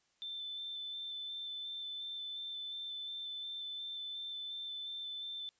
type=tone with vibrato; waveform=sine; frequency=3539 Hz; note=A7; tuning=9 cents sharp; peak=-40 dBFS; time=0.22-5.49 s; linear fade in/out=0 ms; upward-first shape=square; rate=2.8 Hz; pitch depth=9 cents each way; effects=white hiss -75 dBFS RMS until 5.59 s + resampled to 16000 Hz